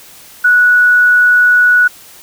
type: tone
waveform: sine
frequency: 1470 Hz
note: F#6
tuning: 12 cents flat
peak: -5 dBFS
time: 0.44-1.88 s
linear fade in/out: 10 ms
effects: white hiss -38 dBFS RMS until 2.22 s